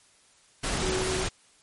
sine tone in noise, 373.2 Hz, F#4, 15 cents sharp, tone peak -29 dBFS, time 0.82-1.24 s, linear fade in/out 10 ms, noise pink, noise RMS -29 dBFS, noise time 0.63-1.29 s, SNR -3 dB, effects white hiss -60 dBFS RMS until 1.62 s + MP3 48 kbps

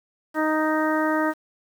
harmonic tone, 311.1 Hz, D#4, in tune, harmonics 1 / 2 / 3 / 4 / 5 / 6, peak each -23 / -26 / -28 / -29 / -30 / -31 dBFS, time 0.34-1.34 s, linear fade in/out 50 ms, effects 8-bit

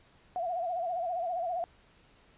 sine tone with vibrato, 700 Hz, F5, 4 cents sharp, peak -30 dBFS, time 0.36-1.64 s, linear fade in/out 0 ms, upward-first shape sine, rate 15 Hz, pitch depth 94 cents each way, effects pink hiss -62 dBFS RMS until 2.37 s + resampled to 8000 Hz

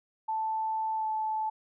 sine tone with pitch glide, 880 to 870.9 Hz, A5 to A5, 0 to -18 cents, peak -28 dBFS, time 0.28-1.5 s, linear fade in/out 10 ms, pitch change -18 cents, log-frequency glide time 0.96-1.07 s, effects none

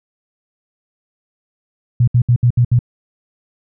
sine tone bursts, 121.1 Hz, B2, 34 cents flat, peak -8 dBFS, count 6, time 2-2.791 s, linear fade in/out 5 ms, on 76 ms, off 67 ms, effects none

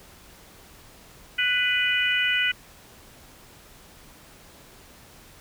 harmonic tone with a mistuned harmonic, 493.9 Hz, B4, in tune, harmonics 3 / 4 / 5 / 6, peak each -26 / -26 / -26 / -26 dBFS, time 1.38-2.52 s, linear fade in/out 10 ms, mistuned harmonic 4, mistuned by +17 cents, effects pink hiss -50 dBFS RMS until 5.4 s

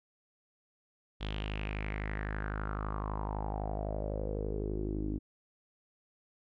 sawtooth tone with low-pass filter sweep, 51.91 Hz, G#1, in tune, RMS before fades -36 dBFS, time 1.2-5.19 s, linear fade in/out 20 ms, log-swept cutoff 3400 to 290 Hz, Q 5.4, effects none

